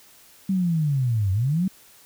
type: linear two-way sweep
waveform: sine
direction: down then up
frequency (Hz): 196 to 91.6 to 196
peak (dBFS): -19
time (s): 0.49-1.68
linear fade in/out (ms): 5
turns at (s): 1.32
effects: white hiss -52 dBFS RMS until 2.05 s